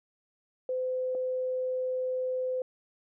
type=tone pair in turn; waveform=sine; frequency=511 / 511 Hz; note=C5 / C5; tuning=-41 / -41 cents; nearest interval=unison; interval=0 cents; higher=neither; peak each=-28 dBFS; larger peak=neither; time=0.69-1.15 / 1.15-2.62 s; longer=second; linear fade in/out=2 ms; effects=none